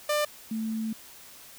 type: tone pair in turn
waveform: sawtooth / sine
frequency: 596 / 221.4 Hz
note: D5 / A3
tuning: +25 / +11 cents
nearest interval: octave + perfect fourth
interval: 1714 cents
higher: first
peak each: -20 / -28 dBFS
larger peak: first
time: 0.09-0.25 / 0.51-0.93 s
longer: second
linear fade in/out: 5 ms
effects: white hiss -49 dBFS RMS until 1.58 s